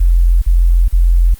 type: tone bursts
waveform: sine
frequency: 43.11 Hz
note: F1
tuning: 22 cents flat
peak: -6 dBFS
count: 3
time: 0-1.346 s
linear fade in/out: 10 ms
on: 420 ms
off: 43 ms
effects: white hiss -43 dBFS RMS until 1.39 s + Opus 24 kbps